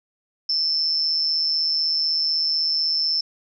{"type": "tone with amplitude modulation", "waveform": "sine", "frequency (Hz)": 5300, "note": "E8", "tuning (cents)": 9, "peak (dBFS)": -16, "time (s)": [0.49, 3.21], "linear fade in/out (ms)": 5, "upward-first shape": "sine", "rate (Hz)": 156, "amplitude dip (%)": 65, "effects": []}